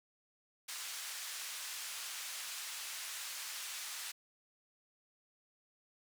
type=band-pass noise; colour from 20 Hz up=white; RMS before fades=-44 dBFS; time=0.68-4.12 s; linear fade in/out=10 ms; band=1200 to 9000 Hz; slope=12 dB/octave; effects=none